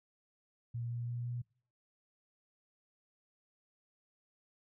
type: tone with pitch steps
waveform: sine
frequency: 118.3 / 119.26 / 120.23 / 121.21 Hz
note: A#2 / A#2 / B2 / B2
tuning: +26 / +40 / -46 / -32 cents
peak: -36 dBFS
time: 0.74-1.42 s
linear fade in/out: 10 ms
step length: 170 ms
effects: noise-tail reverb RT60 0.5 s tail -26 dB re dry